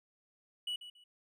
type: tone with echo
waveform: triangle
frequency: 2941 Hz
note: F#7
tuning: 11 cents flat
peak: -33 dBFS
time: 0.67-0.76 s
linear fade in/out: 5 ms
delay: 140 ms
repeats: 2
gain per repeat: -12 dB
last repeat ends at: 1.04 s
effects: none